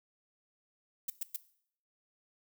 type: noise bursts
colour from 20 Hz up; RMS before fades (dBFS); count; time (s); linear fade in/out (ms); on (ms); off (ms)
violet; -35; 3; 1.08-1.363; 5; 21; 110
effects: noise-tail reverb RT60 0.6 s tail -17 dB re dry